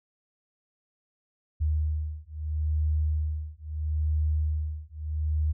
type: beating tone pair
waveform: sine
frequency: 76.4 / 77.16 Hz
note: D#2 / D#2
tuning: -31 / -14 cents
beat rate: 0.76 Hz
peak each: -28 dBFS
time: 1.6-5.53 s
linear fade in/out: 20 ms
effects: none